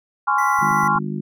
sine chord, Db major seventh, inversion second, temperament just, 831.5 / 1039.4 / 1108.7 / 1385.9 Hz, Ab5 / C6 / Db6 / F6, +2 / -12 / 0 / -14 cents, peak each -21 dBFS, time 0.27-0.99 s, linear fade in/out 10 ms
square tone, 1975.5 Hz, B6, in tune, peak -29 dBFS, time 0.38-0.88 s, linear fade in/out 5 ms
click train, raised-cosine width 5 ms, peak -29 dBFS, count 4, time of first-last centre 0.59-0.958 s, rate 8.15 Hz
harmonic tone, 50.7 Hz, G#1, 41 cents flat, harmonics 3 / 4 / 5 / 6 / 7, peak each -27 / -26 / -34 / -37 / -33 dBFS, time 0.61-1.21 s, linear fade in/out 10 ms
effects none

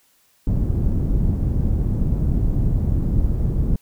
pink low-pass noise, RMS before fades -19 dBFS, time 0.47-3.76 s, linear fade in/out 2 ms, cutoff 180 Hz, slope 12 dB/octave, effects white hiss -60 dBFS RMS until 3.81 s

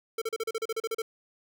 square tone bursts, 448.6 Hz, A4, 34 cents sharp, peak -29 dBFS, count 12, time 0.18-1.02 s, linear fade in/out 5 ms, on 37 ms, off 36 ms, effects none

